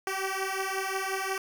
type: beating tone pair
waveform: 10% pulse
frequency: 381.7 / 387.3 Hz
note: G4 / G4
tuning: -46 / -21 cents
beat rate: 5.6 Hz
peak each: -24 dBFS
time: 0.07-1.38 s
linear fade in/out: 2 ms
effects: 9-bit